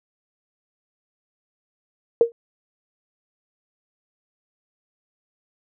sine tone with exponential decay, 466.2 Hz, A#4, in tune, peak -7 dBFS, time 2.21-2.32 s, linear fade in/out 1 ms, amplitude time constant 23 ms, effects none

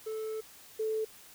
triangle / sine tone pair in turn, 437.4 / 437.4 Hz, A4 / A4, -10 / -10 cents, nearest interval unison, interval 0 cents, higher neither, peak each -32 / -29 dBFS, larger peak second, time 0.06-0.41 / 0.79-1.05 s, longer first, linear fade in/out 10 ms, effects white hiss -54 dBFS RMS until 1.34 s

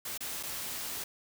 white noise with dropouts, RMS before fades -38 dBFS, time 0.05-1.04 s, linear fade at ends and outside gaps 5 ms, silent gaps 0.177-0.205 / 0.429-0.433 s, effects none

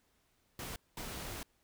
pink noise bursts at uneven times, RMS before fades -43 dBFS, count 2, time 0.59-0.76 / 0.97-1.43 s, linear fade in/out 2 ms, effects pink hiss -74 dBFS RMS until 1.63 s

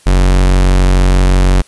45% pulse tone, 46.25 Hz, F#1, in tune, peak -6 dBFS, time 0.06-1.62 s, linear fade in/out 10 ms, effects white hiss -45 dBFS RMS until 1.67 s + resampled to 24000 Hz

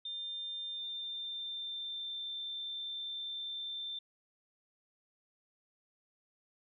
sine tone with pitch glide, 3600 to 3565 Hz, A7 to A7, +39 to +22 cents, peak -38 dBFS, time 0.05-3.99 s, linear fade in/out 5 ms, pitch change -17 cents, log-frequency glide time 0.7-2.32 s, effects none

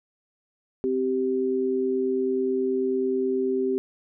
sine tone pair together, 259.6 / 388.9 Hz, C4 / G4, -13 / -14 cents, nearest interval perfect fifth, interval 699 cents, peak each -27 / -23 dBFS, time 0.84-3.78 s, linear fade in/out 0 ms, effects none

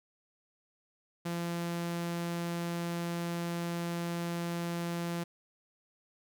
sawtooth tone, 171.1 Hz, F3, 35 cents flat, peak -29 dBFS, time 1.25-5.24 s, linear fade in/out 10 ms, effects none

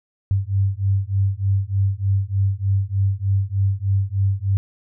sine beating tone pair, 96.4 / 99.7 Hz, G2 / G2, -28 / +30 cents, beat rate 3.3 Hz, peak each -20 dBFS, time 0.31-4.57 s, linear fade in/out 0 ms, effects none

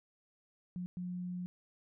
sine tone bursts at uneven times, 179.3 Hz, F3, 46 cents sharp, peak -37 dBFS, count 2, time 0.76-0.86 / 0.97-1.46 s, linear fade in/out 0 ms, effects none

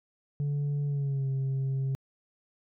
sine tone with pitch glide, 144.1 to 134.45 Hz, D3 to C3, -33 to +47 cents, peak -24 dBFS, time 0.4-1.95 s, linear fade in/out 0 ms, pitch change -120 cents, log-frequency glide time 0.86-1.28 s, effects tanh soft clip ceiling -26 dBFS

